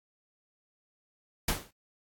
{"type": "noise with exponential decay", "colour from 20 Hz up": "pink", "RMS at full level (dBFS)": -24, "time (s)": [1.48, 1.71], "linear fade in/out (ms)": 5, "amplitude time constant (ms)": 49, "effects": ["AAC 64 kbps"]}